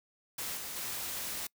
white noise with level steps, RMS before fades -38 / -41 / -38 dBFS, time 0.38-1.47 s, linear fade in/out 5 ms, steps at 0.57 / 0.76 s, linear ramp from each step 5 ms, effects noise-tail reverb RT60 0.1 s tail -25 dB re dry

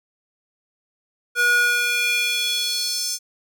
square tone with high-pass filter sweep, 482.5 Hz, B4, 40 cents flat, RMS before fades -21 dBFS, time 1.35-3.19 s, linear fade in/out 50 ms, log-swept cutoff 1200 to 6000 Hz, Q 3.1, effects none

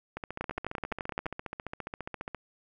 two click trains, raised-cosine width 0.5 ms, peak -17 / -21 dBFS, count 11 / 33, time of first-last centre 0.41-1.265 / 0.17-2.347 s, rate 11.7 / 14.7 Hz, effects none

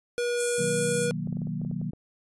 square tone, 481.5 Hz, B4, 44 cents flat, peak -26 dBFS, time 0.18-1.11 s, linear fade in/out 0 ms
pink band-pass noise, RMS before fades -35 dBFS, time 0.36-1.09 s, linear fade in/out 50 ms, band 7300 to 10000 Hz, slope 48 dB/octave
sine chord, B major seventh, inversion none, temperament equal, 123.47 / 155.56 / 185 / 233.1 Hz, B2 / D#3 / F#3 / A#3, 0 / 0 / 0 / 0 cents, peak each -38 / -32 / -33 / -36 dBFS, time 0.58-1.91 s, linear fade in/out 10 ms
clicks, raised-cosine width 2 ms, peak -30 dBFS, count 10, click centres 1.273 / 1.327 / 1.37 / 1.418 / 1.471 / 1.616 / 1.649 / 1.713 / 1.815 / 1.934 s
effects resampled to 24000 Hz

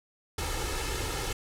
pink noise with comb filter, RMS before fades -32 dBFS, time 0.38-1.33 s, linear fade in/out 5 ms, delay 2.3 ms, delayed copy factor +0.7, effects low-pass 11000 Hz 12 dB/octave

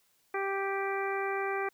harmonic tone, 392 Hz, G4, in tune, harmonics 1 / 2 / 3 / 4 / 5 / 6, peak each -33 / -36 / -38 / -39 / -40 / -41 dBFS, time 0.34-1.69 s, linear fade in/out 5 ms, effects white hiss -70 dBFS RMS until 1.73 s

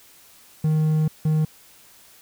triangle tone bursts at uneven times, 155.56 Hz, D#3, in tune, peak -15 dBFS, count 2, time 0.64-1.08 / 1.25-1.45 s, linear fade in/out 5 ms, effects white hiss -51 dBFS RMS until 2.21 s

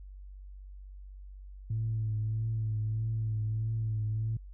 sine tone with vibrato, 110 Hz, A2, in tune, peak -28 dBFS, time 1.7-4.37 s, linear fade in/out 5 ms, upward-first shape triangle, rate 1.6 Hz, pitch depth 42 cents each way, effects tanh soft clip ceiling -24 dBFS + added 48 Hz sine -44 dBFS peak until 4.53 s

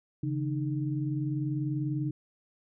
sine tone cluster, 138.2 / 158.3 / 306 Hz, C#3 / D#3 / D#4, -5 / +30 / -29 cents, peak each -30 / -38 / -33 dBFS, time 0.23-2.11 s, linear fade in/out 5 ms, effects none

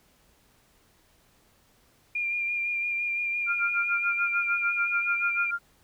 sine tone with vibrato, 2400 Hz, D7, 37 cents sharp, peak -26 dBFS, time 2.15-5.51 s, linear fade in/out 5 ms, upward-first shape sine, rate 5.9 Hz, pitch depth 22 cents each way
sine tone with tremolo, 1396.9 Hz, F6, in tune, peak -23 dBFS, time 3.46-5.59 s, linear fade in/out 50 ms, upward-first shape sine, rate 6.8 Hz, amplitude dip 95%
effects pink hiss -63 dBFS RMS until 5.83 s

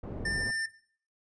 pink low-pass noise, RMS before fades -38 dBFS, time 0.03-0.51 s, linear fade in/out 5 ms, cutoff 530 Hz, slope 12 dB/octave
square tone, 1793 Hz, A6, 32 cents sharp, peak -30 dBFS, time 0.25-0.66 s, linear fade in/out 5 ms
effects noise-tail reverb RT60 0.5 s tail -17 dB re dry + resampled to 22050 Hz

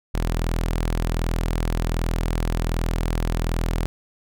sawtooth tone, 41.31 Hz, E1, 4 cents sharp, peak -17 dBFS, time 0.14-3.86 s, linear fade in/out 0 ms, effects none

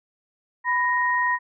sine tone pair together, 993 / 1869.2 Hz, B5 / A#6, +9 / +4 cents, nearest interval major seventh, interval 1095 cents, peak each -22 dBFS, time 0.64-1.39 s, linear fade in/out 50 ms, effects none

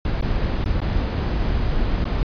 brown noise with dropouts, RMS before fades -21 dBFS, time 0.05-2.23 s, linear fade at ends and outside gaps 1 ms, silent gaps 0.211-0.224 / 0.642-0.659 / 0.804-0.816 / 2.042-2.053 s, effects resampled to 11025 Hz

